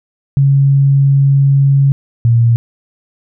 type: tone pair in turn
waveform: sine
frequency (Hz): 138.4 / 116.95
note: C#3 / A#2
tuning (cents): -2 / +6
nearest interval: minor third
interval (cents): 292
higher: first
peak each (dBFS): -6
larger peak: neither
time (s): 0.37-1.92 / 2.25-2.56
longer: first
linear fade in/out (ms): 0
effects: none